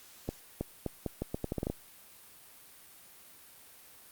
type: accelerating click train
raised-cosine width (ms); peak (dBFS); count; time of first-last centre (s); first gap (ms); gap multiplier
2; -19; 12; 0.29-1.7; 320; 0.79
effects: white hiss -55 dBFS RMS until 4.11 s + Opus 48 kbps